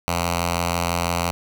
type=tone with notch filter; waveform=5% pulse; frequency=86 Hz; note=F2; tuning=26 cents flat; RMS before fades=-23 dBFS; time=0.08-1.31 s; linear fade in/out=0 ms; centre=350 Hz; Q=0.79; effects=none